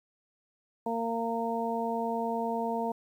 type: harmonic tone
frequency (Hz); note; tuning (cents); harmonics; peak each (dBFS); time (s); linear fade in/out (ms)
230; A#3; -23; 1 / 2 / 3 / 4; -34 / -34 / -34 / -34; 0.86-2.92; 5
effects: 10-bit